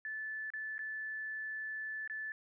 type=tone with dropouts; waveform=sine; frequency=1744 Hz; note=A6; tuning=16 cents flat; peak=-38 dBFS; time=0.05-2.32 s; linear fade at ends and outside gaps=1 ms; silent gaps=0.503-0.536 / 0.781-0.791 / 2.076-2.098 s; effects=none